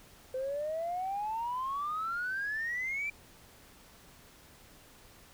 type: exponential sweep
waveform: sine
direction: up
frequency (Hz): 510 to 2367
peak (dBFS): -31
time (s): 0.34-3.1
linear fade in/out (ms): 5
effects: tanh soft clip ceiling -28 dBFS + pink hiss -57 dBFS RMS until 5.33 s